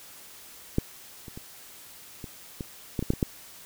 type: clicks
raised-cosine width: 3 ms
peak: -9 / -28 / -26 / -24 / -20 / -14 / -17 / -9 / -19 / -10 dBFS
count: 10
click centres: 0.784 / 1.282 / 1.375 / 2.242 / 2.608 / 2.992 / 3.026 / 3.104 / 3.136 / 3.228 s
effects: white hiss -48 dBFS RMS until 3.65 s